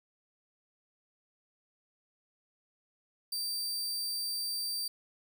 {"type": "tone", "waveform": "sawtooth", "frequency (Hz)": 4672, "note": "D8", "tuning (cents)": -10, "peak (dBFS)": -30, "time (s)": [3.32, 4.88], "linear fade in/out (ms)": 5, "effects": []}